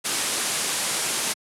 white low-pass noise, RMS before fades -26 dBFS, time 0.04-1.34 s, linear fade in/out 20 ms, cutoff 11000 Hz, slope 48 dB/octave, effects high-pass 150 Hz 12 dB/octave

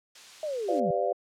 blue noise, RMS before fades -41 dBFS, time 0.15-0.8 s, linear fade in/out 5 ms
sine linear sweep, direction down, 639 to 147.6 Hz, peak -29 dBFS, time 0.43-0.91 s, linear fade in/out 2 ms
sine chord, G dominant seventh, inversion none, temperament equal with one note detuned, 392 / 503.4 / 587.3 / 698.5 Hz, G4 / B4 / D5 / F5, 0 / +33 / 0 / 0 cents, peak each -32 / -30 / -29 / -30 dBFS, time 0.68-1.13 s, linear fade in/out 10 ms
effects low-pass 5000 Hz 12 dB/octave

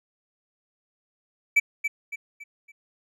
triangle tone with echo, 2309 Hz, D7, 30 cents flat, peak -13 dBFS, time 1.56-1.6 s, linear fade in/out 10 ms, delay 280 ms, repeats 4, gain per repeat -8 dB, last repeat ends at 2.72 s, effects none

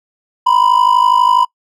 triangle ring-modulated tone, 987.8 Hz, B5, in tune, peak -3 dBFS, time 0.46-1.45 s, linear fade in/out 10 ms, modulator 26.1 Hz, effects noise-tail reverb RT60 0.1 s tail -24 dB re dry

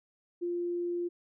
sine tone, 348.7 Hz, F4, 3 cents flat, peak -30 dBFS, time 0.41-1.09 s, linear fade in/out 20 ms, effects none

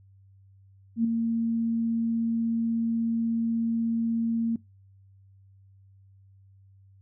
sine tone with ADSR envelope, 229.1 Hz, A#3, 30 cents flat, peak -18 dBFS, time 0.96-4.56 s, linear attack 85 ms, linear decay 5 ms, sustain -5 dB, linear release 4 ms, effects noise-tail reverb RT60 0.2 s tail -22 dB re dry + added 97 Hz sine -53 dBFS peak until 7.01 s

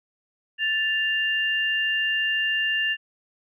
sine tone pair together, 1760 / 2794 Hz, A6 / F7, 0 / 0 cents, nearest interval minor sixth, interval 800 cents, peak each -24 dBFS, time 0.58-2.97 s, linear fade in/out 50 ms, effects none

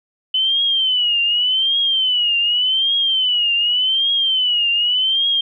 sine tone with vibrato, 3023 Hz, F#7, 36 cents sharp, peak -14 dBFS, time 0.34-5.41 s, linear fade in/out 5 ms, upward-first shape triangle, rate 0.86 Hz, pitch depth 150 cents each way, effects none

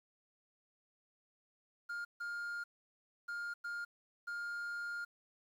triangle tone bursts at uneven times, 1410 Hz, F6, 16 cents sharp, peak -37 dBFS, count 5, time 1.89-2.05 / 2.2-2.64 / 3.28-3.54 / 3.64-3.85 / 4.27-5.05 s, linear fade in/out 10 ms, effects 11-bit

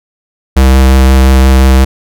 square tone with vibrato, 65.8 Hz, C2, 10 cents sharp, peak -3 dBFS, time 0.56-1.85 s, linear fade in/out 10 ms, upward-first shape sine, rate 5.7 Hz, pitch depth 11 cents each way, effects none

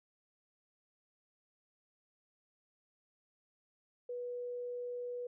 sine tone, 488.8 Hz, B4, 18 cents flat, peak -38 dBFS, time 4.09-5.27 s, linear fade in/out 5 ms, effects none

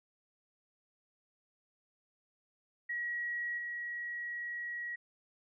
sine tone with level steps, 1911 Hz, A#6, 43 cents sharp, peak -34 / -37 dBFS, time 2.89-4.96 s, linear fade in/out 10 ms, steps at 3.57 s, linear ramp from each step 20 ms, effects none

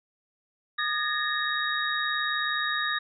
sine tone cluster, 1222 / 1697 / 1836 / 3772 Hz, D#6 / G#6 / A#6 / A#7, -32 / +37 / -27 / +20 cents, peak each -31 dBFS, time 0.78-2.99 s, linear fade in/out 10 ms, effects none

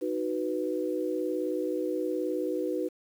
sine chord, B major, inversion first, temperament equal, 311.1 / 370 / 493.9 Hz, D#4 / F#4 / B4, 0 / 0 / 0 cents, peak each -32 dBFS, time 0.01-2.89 s, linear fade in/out 20 ms, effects 9-bit

